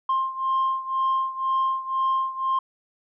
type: beating tone pair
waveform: sine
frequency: 1057 / 1059 Hz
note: C6 / C6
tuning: +17 / +21 cents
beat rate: 2 Hz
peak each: -22 / -25 dBFS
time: 0.09-2.59 s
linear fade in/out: 5 ms
effects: tanh soft clip ceiling -17 dBFS